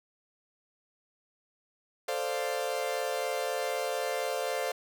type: chord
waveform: 40% pulse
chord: D minor seventh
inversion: second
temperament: equal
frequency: 440 / 523.3 / 587.3 / 698.5 Hz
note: A4 / C5 / D5 / F5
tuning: 0 / 0 / 0 / 0 cents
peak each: -36 / -33 / -36 / -35 dBFS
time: 2.08-4.72 s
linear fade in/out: 5 ms
effects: none